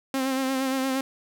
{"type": "tone with vibrato", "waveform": "sawtooth", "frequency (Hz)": 264.8, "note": "C4", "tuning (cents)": 21, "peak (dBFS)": -20, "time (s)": [0.14, 1.01], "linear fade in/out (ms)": 2, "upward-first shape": "sine", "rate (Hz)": 8.6, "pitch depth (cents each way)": 34, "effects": []}